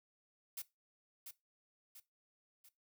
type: noise with echo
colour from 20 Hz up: blue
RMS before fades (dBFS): -44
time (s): 0.57-0.62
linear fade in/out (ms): 5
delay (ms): 690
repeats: 3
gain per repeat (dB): -6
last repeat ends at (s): 2.69
effects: noise-tail reverb RT60 0.2 s tail -18 dB re dry